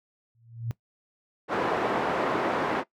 sine tone with exponential growth, 115.9 Hz, A#2, 10 cents flat, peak -25 dBFS, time 0.35-0.71 s, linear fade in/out 0 ms, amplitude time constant 77 ms
pink band-pass noise, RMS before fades -27 dBFS, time 1.48-2.84 s, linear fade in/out 50 ms, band 340 to 1300 Hz, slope 12 dB/octave
effects noise-tail reverb RT60 0.1 s tail -18 dB re dry

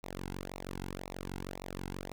sawtooth tone with flanger, 46.25 Hz, F#1, in tune, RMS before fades -42 dBFS, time 0.03-2.12 s, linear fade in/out 0 ms, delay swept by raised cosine 0.62 to 1.72 ms, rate 1.9 Hz, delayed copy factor -0.9, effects none

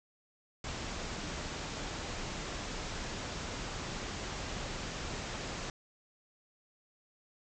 pink low-pass noise, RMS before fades -40 dBFS, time 0.64-5.7 s, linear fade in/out 2 ms, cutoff 7600 Hz, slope 96 dB/octave, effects none

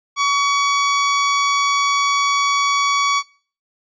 sawtooth tone, 1130 Hz, C#6, 33 cents sharp, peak -11 dBFS, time 0.16-3.23 s, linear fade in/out 50 ms, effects noise-tail reverb RT60 0.4 s tail -18 dB re dry + resampled to 16000 Hz

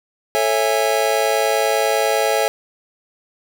square chord, A major seventh, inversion none, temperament just, 440 / 550 / 660 / 825 Hz, A4 / C#5 / E5 / G#5, 0 / -14 / +2 / -12 cents, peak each -22 dBFS, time 0.35-2.48 s, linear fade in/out 0 ms, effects none

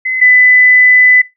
sine tone pair in turn, 2038 / 2001 Hz, C7 / B6, -46 / +22 cents, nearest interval unison, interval 32 cents, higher first, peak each -12 / -3 dBFS, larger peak second, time 0.05-0.21 / 0.21-1.22 s, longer second, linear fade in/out 10 ms, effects noise-tail reverb RT60 0.2 s tail -19 dB re dry

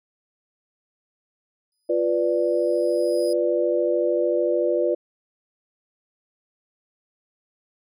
25% pulse tone with exponential growth, 4978 Hz, D#8, in tune, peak -31 dBFS, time 1.72-3.33 s, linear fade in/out 1 ms, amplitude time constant 350 ms
sine chord, B diminished, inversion second, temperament equal, 349.2 / 493.9 / 587.3 Hz, F4 / B4 / D5, 0 / 0 / 0 cents, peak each -23 dBFS, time 1.89-4.95 s, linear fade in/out 10 ms
effects none

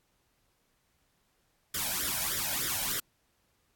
white noise with flanger, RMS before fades -32 dBFS, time 1.74-3 s, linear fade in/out 5 ms, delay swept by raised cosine 0.55 to 1.31 ms, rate 3.3 Hz, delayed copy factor +0.85, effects pink hiss -73 dBFS RMS until 3.75 s + AAC 64 kbps

